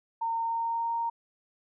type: tone with pitch glide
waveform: sine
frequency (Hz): 915 to 927.2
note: A#5 to A#5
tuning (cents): -32 to -10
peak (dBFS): -27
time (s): 0.21-1.1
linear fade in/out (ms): 10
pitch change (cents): +22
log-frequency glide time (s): 0.38-0.94
effects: none